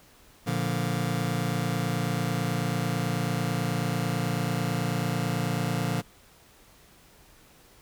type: chord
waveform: sawtooth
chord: Bb major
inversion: none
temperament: just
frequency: 116.54 / 145.68 / 174.81 Hz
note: Bb2 / D3 / F3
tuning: 0 / -14 / +2 cents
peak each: -26 dBFS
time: 0.46-6.02 s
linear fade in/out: 20 ms
effects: pink hiss -56 dBFS RMS until 7.81 s